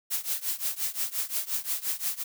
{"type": "noise with tremolo", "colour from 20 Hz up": "blue", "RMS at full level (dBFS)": -27, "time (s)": [0.1, 2.24], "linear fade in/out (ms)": 20, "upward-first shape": "triangle", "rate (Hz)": 5.7, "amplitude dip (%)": 95, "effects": []}